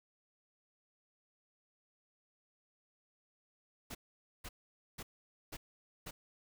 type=noise bursts; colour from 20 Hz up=pink; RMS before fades=-45 dBFS; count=5; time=3.9-6.11 s; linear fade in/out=10 ms; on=50 ms; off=490 ms; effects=none